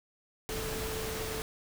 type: tone in noise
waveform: sine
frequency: 440 Hz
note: A4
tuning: in tune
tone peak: -38 dBFS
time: 0.49-1.42 s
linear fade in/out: 0 ms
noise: pink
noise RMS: -37 dBFS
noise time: 0.49-1.42 s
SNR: -4 dB
effects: none